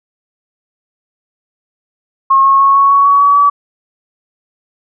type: tone with pitch steps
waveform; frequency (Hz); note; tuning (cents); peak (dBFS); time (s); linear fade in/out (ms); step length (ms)
sine; 1082 / 1090.8 / 1099.6 / 1108.6 / 1117.6 / 1126.6 / 1135.8 / 1145; C#6 / C#6 / C#6 / C#6 / C#6 / C#6 / C#6 / D6; -42 / -28 / -14 / 0 / +14 / +28 / +42 / -44; -5; 2.3-3.5; 10; 150
effects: none